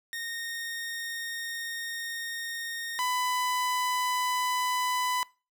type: tone pair in turn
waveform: sawtooth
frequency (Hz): 1849 / 999.5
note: A#6 / B5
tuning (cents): -15 / +20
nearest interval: major seventh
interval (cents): 1065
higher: first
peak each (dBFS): -30 / -23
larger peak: second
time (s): 0.13-2.99 / 2.99-5.23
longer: first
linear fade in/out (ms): 0
effects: noise-tail reverb RT60 0.3 s tail -22 dB re dry